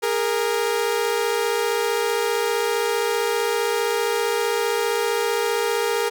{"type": "tone pair together", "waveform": "sawtooth", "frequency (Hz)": [410.9, 466.2], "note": ["G#4", "A#4"], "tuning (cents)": [-18, 0], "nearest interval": "major second", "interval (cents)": 218, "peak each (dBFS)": [-20, -18], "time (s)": [0.02, 6.1], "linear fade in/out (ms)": 20, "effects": []}